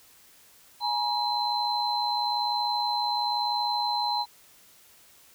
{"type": "tone cluster", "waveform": "sine", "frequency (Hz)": [836, 957, 4073], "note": ["G#5", "A#5", "C8"], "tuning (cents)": [11, 45, -47], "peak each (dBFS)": -29, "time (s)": [0.8, 4.26], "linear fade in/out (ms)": 50, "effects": ["white hiss -56 dBFS RMS until 5.34 s"]}